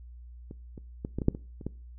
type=clicks; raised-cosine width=3 ms; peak=-28 / -29 / -20 / -18 / -19 / -8 / -24 / -29 / -19 dBFS; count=9; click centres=0.511 / 0.778 / 1.049 / 1.186 / 1.218 / 1.284 / 1.349 / 1.612 / 1.666 s; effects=noise-tail reverb RT60 0.4 s tail -22 dB re dry + added 60 Hz sine -44 dBFS peak until 1.98 s